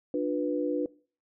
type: chord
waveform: sine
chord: B diminished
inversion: first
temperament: just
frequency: 296.3 / 355.6 / 493.9 Hz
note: D4 / F4 / B4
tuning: +15 / +31 / 0 cents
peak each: -29 / -33 / -30 dBFS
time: 0.14-0.86 s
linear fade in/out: 2 ms
effects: noise-tail reverb RT60 0.4 s tail -21 dB re dry